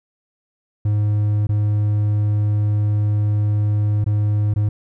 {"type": "tone with dropouts", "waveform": "triangle", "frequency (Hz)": 104.6, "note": "G#2", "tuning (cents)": 13, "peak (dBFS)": -13, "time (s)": [0.85, 4.69], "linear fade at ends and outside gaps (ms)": 5, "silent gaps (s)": [[1.47, 1.491], [4.043, 4.062], [4.539, 4.56]], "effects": []}